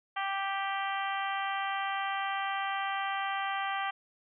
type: harmonic tone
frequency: 392 Hz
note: G4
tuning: in tune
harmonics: 2 / 3 / 4 / 5 / 6 / 7 / 8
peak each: -34 / -36 / -39 / -39 / -44 / -45 / -43 dBFS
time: 0.16-3.91 s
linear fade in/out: 10 ms
effects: none